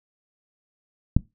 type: click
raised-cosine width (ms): 5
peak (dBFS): -4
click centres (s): 1.166
effects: noise-tail reverb RT60 0.2 s tail -20 dB re dry